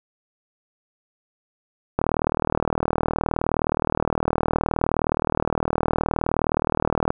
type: click train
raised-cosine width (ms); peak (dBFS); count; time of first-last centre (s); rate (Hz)
1; -6; 202; 1.99-7.105; 39.3
effects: none